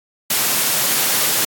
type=high-pass noise; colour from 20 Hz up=white; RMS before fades=-17 dBFS; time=0.3-1.45 s; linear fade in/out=5 ms; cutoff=120 Hz; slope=24 dB/octave; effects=AAC 64 kbps